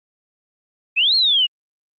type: exponential two-way sweep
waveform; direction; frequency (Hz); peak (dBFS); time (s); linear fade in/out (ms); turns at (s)
sine; up then down; 2458 to 4338 to 2819; -13; 0.96-1.47; 20; 1.15
effects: Opus 24 kbps